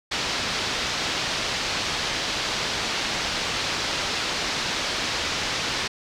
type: low-pass noise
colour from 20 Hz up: white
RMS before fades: -27 dBFS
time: 0.11-5.88 s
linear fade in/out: 10 ms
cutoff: 5200 Hz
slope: 24 dB/octave
effects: none